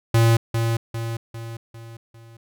square tone with echo, 114.8 Hz, A#2, 26 cents flat, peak -14 dBFS, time 0.14-0.37 s, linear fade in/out 5 ms, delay 400 ms, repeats 5, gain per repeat -6 dB, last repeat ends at 2.37 s, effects none

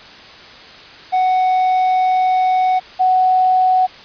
triangle / sine tone pair in turn, 743 / 743 Hz, F#5 / F#5, +7 / +7 cents, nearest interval unison, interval 0 cents, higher neither, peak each -10 dBFS, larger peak neither, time 1.12-2.8 / 2.99-3.87 s, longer first, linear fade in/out 20 ms, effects white hiss -38 dBFS RMS until 4.04 s + resampled to 11025 Hz

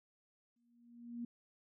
sine tone with exponential growth, 237.2 Hz, A#3, 30 cents sharp, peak -38 dBFS, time 0.56-1.25 s, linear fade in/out 5 ms, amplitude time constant 150 ms, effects none

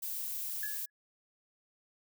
violet noise, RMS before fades -38 dBFS, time 0.02-0.86 s, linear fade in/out 10 ms
sine tone with exponential decay, 1695 Hz, G#6, 35 cents sharp, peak -35 dBFS, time 0.63-0.9 s, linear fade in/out 2 ms, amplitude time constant 57 ms
effects none

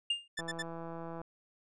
triangle tone with exponential decay, 2813 Hz, F7, 12 cents sharp, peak -24 dBFS, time 0.1-0.28 s, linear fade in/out 5 ms, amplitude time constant 38 ms
sawtooth tone bursts, 1763 Hz, A6, 3 cents sharp, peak -31 dBFS, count 3, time 0.37-0.626 s, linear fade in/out 10 ms, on 40 ms, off 68 ms
click train, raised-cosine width 1 ms, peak -30 dBFS, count 138, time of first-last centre 0.39-1.215 s, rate 166 Hz
effects resampled to 22050 Hz

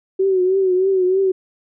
sine tone with vibrato, 376 Hz, F#4, 28 cents sharp, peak -13 dBFS, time 0.19-1.32 s, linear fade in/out 10 ms, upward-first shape triangle, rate 3.2 Hz, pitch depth 73 cents each way, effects none

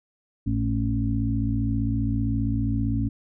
harmonic tone with a mistuned harmonic, 55.2 Hz, A1, 6 cents sharp, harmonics 1 / 2 / 4 / 5, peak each -28 / -25 / -29 / -28 dBFS, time 0.46-3.09 s, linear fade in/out 10 ms, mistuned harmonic 1, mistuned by -96 cents, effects none

